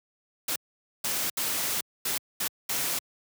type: noise bursts at uneven times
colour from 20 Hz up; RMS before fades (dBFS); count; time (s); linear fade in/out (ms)
white; -29; 6; 0.48-0.56 / 1.04-1.3 / 1.37-1.81 / 2.05-2.18 / 2.4-2.48 / 2.69-2.99; 5
effects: high-pass 100 Hz 12 dB/octave